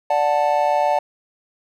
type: chord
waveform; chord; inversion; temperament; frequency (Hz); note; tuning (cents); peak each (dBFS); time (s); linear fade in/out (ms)
triangle; D major; none; just; 587.3 / 734.2 / 881; D5 / F#5 / A5; 0 / -14 / +2; -18; 0.1-0.99; 5
effects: none